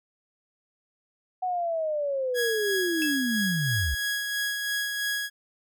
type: linear sweep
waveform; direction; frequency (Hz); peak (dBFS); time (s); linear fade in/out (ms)
sine; down; 746 to 58.3; -25; 1.42-3.95; 10
type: tone with tremolo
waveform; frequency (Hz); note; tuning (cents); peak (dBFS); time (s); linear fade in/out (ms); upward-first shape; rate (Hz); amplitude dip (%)
sawtooth; 1661.2; G#6; 0; -22; 2.34-5.3; 50; sine; 3; 35
type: tone with exponential decay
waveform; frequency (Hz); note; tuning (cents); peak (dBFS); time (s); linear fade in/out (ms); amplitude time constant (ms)
35% pulse; 2637; E7; 0; -26; 3.02-3.18; 0; 33
effects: none